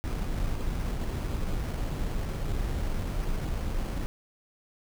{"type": "noise with sample-and-hold", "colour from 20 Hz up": "brown", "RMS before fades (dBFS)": -30, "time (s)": [0.04, 4.06], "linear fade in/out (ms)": 0, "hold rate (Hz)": 3675, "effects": []}